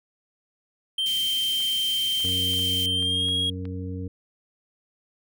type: tone with pitch glide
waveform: triangle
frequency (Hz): 3136 to 3286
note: G7 to G#7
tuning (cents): 0 to -19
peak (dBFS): -21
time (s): 0.98-3.5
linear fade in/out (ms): 5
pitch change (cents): +81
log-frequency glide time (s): 2.92-3.3
type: band-stop noise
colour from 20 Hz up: white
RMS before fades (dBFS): -36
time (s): 1.06-2.86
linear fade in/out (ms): 2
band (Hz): 360 to 2000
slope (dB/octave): 96
type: clicks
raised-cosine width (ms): 0.3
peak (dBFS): -29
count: 9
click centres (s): 1.604 / 2.204 / 2.251 / 2.291 / 2.536 / 2.593 / 3.026 / 3.286 / 3.654
type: harmonic tone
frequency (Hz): 92.5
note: F#2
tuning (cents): 0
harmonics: 1 / 2 / 3 / 5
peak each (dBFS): -31 / -37 / -36 / -40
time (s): 2.24-4.08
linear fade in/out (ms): 5
effects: none